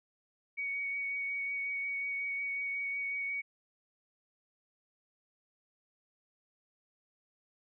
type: tone with vibrato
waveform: sine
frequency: 2240 Hz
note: C#7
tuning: 18 cents sharp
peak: -33 dBFS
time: 0.57-3.42 s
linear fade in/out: 20 ms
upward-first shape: sine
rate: 5.5 Hz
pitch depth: 13 cents each way
effects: none